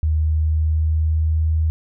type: tone with pitch glide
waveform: sine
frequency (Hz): 77.78 to 79.32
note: D#2 to D#2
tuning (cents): 0 to +34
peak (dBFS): -15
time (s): 0.03-1.7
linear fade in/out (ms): 0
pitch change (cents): +34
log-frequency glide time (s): 0.16-1.56
effects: none